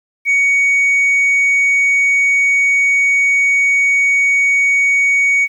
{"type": "tone", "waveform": "sine", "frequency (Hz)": 2240, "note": "C#7", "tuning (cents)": 18, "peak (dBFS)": -7, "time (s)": [0.25, 5.48], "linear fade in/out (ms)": 50, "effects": ["tanh soft clip ceiling -9 dBFS", "8-bit"]}